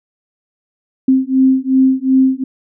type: beating tone pair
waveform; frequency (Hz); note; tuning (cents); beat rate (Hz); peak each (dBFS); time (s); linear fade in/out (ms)
sine; 261.6 / 264.3; C4 / C4; 0 / +18; 2.7; -12; 1.08-2.44; 5
effects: none